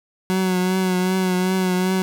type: tone with vibrato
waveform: 30% pulse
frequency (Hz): 185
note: F#3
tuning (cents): 0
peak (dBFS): -15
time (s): 0.3-2.02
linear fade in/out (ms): 0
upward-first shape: triangle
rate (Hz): 2.6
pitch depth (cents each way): 37
effects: none